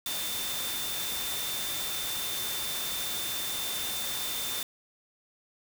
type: tone in noise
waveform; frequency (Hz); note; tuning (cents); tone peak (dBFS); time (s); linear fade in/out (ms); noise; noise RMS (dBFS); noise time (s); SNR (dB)
sine; 3572; A7; +25; -36; 0.06-4.63; 2; white; -34; 0.06-4.63; -5
effects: none